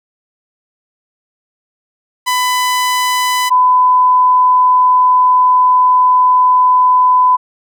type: tone pair in turn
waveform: sawtooth / sine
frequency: 1000 / 1004.5 Hz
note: B5 / B5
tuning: +21 / +29 cents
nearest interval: unison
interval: 8 cents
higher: second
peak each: -8 / -6 dBFS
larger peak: second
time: 2.26-3.5 / 3.5-7.37 s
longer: second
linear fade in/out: 20 ms
effects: none